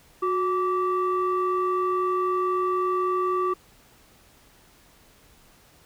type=tone pair together; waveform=sine; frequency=365.7 / 1161 Hz; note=F#4 / D6; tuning=-20 / -20 cents; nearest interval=octave + minor sixth; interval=2000 cents; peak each=-23 dBFS; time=0.22-3.54 s; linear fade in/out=10 ms; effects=tanh soft clip ceiling -17 dBFS + pink hiss -56 dBFS RMS until 5.85 s